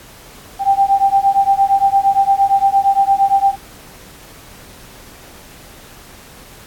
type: beating tone pair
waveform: sine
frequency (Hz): 784 / 792.7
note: G5 / G5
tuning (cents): 0 / +19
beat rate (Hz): 8.7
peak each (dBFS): -13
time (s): 0.59-3.56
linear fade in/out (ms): 50
effects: pink hiss -40 dBFS RMS until 6.66 s + AAC 64 kbps